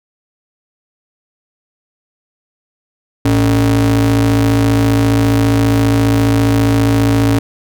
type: ring-modulated tone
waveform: square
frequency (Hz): 84.3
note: E2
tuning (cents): +39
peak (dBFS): -7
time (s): 3.25-7.39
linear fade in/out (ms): 5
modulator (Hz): 196
effects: none